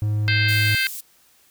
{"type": "tone", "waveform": "triangle", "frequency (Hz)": 105.6, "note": "G#2", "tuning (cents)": 29, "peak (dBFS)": -17, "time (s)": [0.02, 0.75], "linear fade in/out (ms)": 0}
{"type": "harmonic tone", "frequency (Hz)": 523.3, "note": "C5", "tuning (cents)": 0, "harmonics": [3, 4, 5, 6, 7, 8, 9], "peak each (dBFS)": [-23, -24, -26, -30, -32, -31, -29], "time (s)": [0.28, 0.87], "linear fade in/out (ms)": 0}
{"type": "high-pass noise", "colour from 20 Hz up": "pink", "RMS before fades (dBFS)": -33, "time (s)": [0.48, 1.01], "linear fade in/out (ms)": 10, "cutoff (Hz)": 8900, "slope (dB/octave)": 12}
{"effects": ["white hiss -57 dBFS RMS until 1.5 s"]}